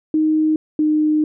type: tone pair in turn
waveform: sine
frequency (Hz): 311.1 / 305.9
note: D#4 / D#4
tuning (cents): 0 / -29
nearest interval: unison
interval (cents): 29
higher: first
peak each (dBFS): -13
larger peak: neither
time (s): 0.14-0.56 / 0.79-1.24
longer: second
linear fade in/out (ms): 2
effects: none